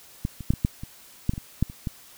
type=clicks; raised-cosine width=5 ms; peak=-13 / -23 / -7 / -15 / -8 / -22 / -9 / -19 / -20 / -8 / -26 / -15 dBFS; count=12; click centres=0.251 / 0.407 / 0.505 / 0.537 / 0.649 / 0.835 / 1.294 / 1.336 / 1.379 / 1.626 / 1.699 / 1.872 s; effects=white hiss -50 dBFS RMS until 2.17 s